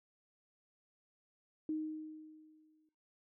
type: tone with exponential decay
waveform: sine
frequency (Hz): 311.1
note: D#4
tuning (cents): 0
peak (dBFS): -33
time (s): 1.69-2.89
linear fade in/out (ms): 2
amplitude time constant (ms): 260
effects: noise-tail reverb RT60 0.4 s tail -19 dB re dry